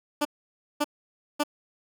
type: tone bursts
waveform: 15% pulse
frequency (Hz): 294.6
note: D4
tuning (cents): +6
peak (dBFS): -16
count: 3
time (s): 0.21-1.436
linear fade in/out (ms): 10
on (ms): 42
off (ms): 550
effects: none